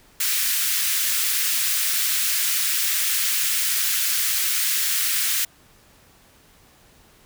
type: high-pass noise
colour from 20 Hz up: white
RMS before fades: -22 dBFS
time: 0.2-5.45 s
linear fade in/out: 5 ms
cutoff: 1500 Hz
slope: 24 dB/octave
effects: pink hiss -54 dBFS RMS until 7.25 s